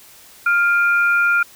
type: tone pair together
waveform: sine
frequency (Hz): 1400 / 2404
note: F6 / D7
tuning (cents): +4 / +40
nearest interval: major sixth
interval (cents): 936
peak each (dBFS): -13 / -23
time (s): 0.46-1.43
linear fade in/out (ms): 5
effects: white hiss -45 dBFS RMS until 1.55 s